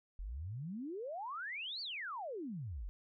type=exponential two-way sweep; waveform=sine; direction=up then down; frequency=41.22 to 4686 to 41.22 Hz; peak=-40 dBFS; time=0.19-2.89 s; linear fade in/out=0 ms; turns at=1.81 s; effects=none